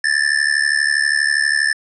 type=tone with amplitude modulation; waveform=square; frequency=1760 Hz; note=A6; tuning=in tune; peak=-11 dBFS; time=0.04-1.73 s; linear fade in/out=5 ms; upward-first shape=sine; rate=72.4 Hz; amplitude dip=90%; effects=resampled to 24000 Hz + 8-bit